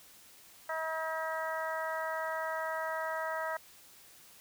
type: harmonic tone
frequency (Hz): 320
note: D#4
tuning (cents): +49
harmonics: 2 / 3 / 4 / 5 / 6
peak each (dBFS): -37 / -39 / -40 / -41 / -42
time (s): 0.69-3.57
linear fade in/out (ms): 5
effects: white hiss -57 dBFS RMS until 4.4 s